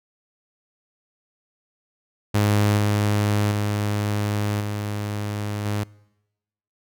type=tone with level steps; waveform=sawtooth; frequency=103.83 Hz; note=G#2; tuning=in tune; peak=-13 / -15 / -18 / -22 / -19 dBFS; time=2.34-5.84 s; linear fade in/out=10 ms; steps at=2.77 / 3.51 / 4.6 / 5.65 s; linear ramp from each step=10 ms; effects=noise-tail reverb RT60 1.0 s tail -25 dB re dry